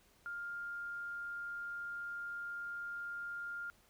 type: tone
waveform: sine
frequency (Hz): 1404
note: F6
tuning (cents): +9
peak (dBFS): -40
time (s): 0.26-3.7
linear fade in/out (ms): 0
effects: pink hiss -68 dBFS RMS until 3.89 s